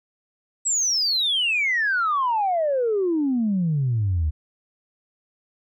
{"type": "exponential sweep", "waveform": "sine", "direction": "down", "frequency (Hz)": [7902, 72.9], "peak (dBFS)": -18, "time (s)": [0.65, 4.31], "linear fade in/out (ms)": 20, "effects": ["tanh soft clip ceiling -15 dBFS"]}